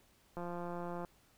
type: click train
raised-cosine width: 1 ms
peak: -29 dBFS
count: 119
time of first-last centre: 0.37-1.048 s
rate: 174 Hz
effects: pink hiss -68 dBFS RMS until 1.37 s

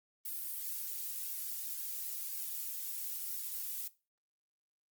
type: noise with flanger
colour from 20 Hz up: violet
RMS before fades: -40 dBFS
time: 0.25-3.88 s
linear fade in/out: 5 ms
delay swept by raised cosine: 1.8 to 2.8 ms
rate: 1.9 Hz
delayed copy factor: +0.65
effects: noise-tail reverb RT60 0.3 s tail -19 dB re dry + Opus 32 kbps

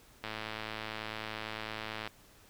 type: click train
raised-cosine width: 0.3 ms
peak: -22 dBFS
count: 201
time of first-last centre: 0.24-2.075 s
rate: 109 Hz
effects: pink hiss -60 dBFS RMS until 2.49 s

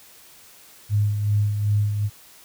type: tone with tremolo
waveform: sine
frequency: 103.83 Hz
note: G#2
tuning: in tune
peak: -16 dBFS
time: 0.89-2.1 s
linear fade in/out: 50 ms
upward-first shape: sine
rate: 2.6 Hz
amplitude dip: 50%
effects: white hiss -49 dBFS RMS until 2.44 s

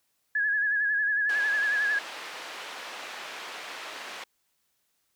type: tone with vibrato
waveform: sine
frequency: 1680 Hz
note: G#6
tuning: 19 cents sharp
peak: -23 dBFS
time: 0.35-1.99 s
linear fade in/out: 5 ms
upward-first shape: sine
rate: 11 Hz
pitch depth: 52 cents each way
type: band-pass noise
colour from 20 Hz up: white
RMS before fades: -40 dBFS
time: 1.29-4.24 s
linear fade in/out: 5 ms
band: 470 to 2800 Hz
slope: 12 dB/octave
effects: white hiss -74 dBFS RMS until 5.15 s

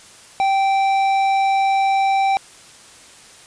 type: tone with tanh clipping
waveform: sine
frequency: 780 Hz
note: G5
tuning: 9 cents flat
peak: -16 dBFS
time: 0.4-2.37 s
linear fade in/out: 0 ms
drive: 11 dB
effects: white hiss -44 dBFS RMS until 3.46 s + resampled to 22050 Hz

